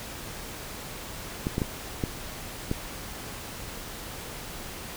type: clicks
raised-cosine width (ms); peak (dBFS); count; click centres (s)
3; -13; 5; 1.469 / 1.581 / 1.618 / 2.038 / 2.714
effects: pink hiss -39 dBFS RMS until 4.96 s